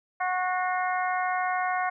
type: harmonic tone with a mistuned harmonic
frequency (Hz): 366.6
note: F#4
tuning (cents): -16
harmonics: 2 / 3 / 4 / 5 / 6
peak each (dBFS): -27 / -31 / -33 / -35 / -37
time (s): 0.2-1.9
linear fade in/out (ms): 10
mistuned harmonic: 6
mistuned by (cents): -48
effects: none